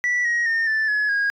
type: tone with pitch steps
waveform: sine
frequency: 1959 / 1890.1 / 1823.6 / 1759.4 / 1697.5 / 1637.8 Hz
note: B6 / A#6 / A#6 / A6 / G#6 / G#6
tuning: -15 / +23 / -39 / -1 / +37 / -25 cents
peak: -16 dBFS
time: 0.04-1.3 s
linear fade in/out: 0 ms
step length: 210 ms
effects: tanh soft clip ceiling -17 dBFS